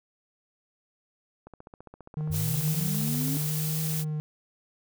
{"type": "click train", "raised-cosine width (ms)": 1, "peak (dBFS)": -31, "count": 30, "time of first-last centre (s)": [1.47, 3.416], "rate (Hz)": 14.9}
{"type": "tone with vibrato", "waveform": "triangle", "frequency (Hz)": 152.5, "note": "D#3", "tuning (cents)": -34, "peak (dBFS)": -26, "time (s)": [2.17, 4.2], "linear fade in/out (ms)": 0, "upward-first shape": "triangle", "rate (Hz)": 0.76, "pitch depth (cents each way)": 56}
{"type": "linear sweep", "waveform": "sine", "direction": "up", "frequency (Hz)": [84.8, 278.5], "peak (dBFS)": -30, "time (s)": [2.3, 3.37], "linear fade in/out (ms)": 0}
{"type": "noise", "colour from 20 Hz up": "blue", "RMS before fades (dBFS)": -33, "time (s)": [2.31, 4.05], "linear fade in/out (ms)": 50}
{"effects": []}